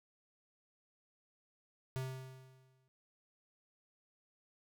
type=tone with exponential decay; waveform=square; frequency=130.81 Hz; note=C3; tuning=in tune; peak=-36 dBFS; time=1.96-2.88 s; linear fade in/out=0 ms; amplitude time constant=200 ms; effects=none